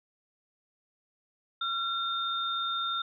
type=tone pair together; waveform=sine; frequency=1366 / 3637 Hz; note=F6 / A#7; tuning=-39 / -43 cents; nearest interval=octave + perfect fourth; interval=1696 cents; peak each=-31 / -32 dBFS; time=1.61-3.02 s; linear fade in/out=5 ms; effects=none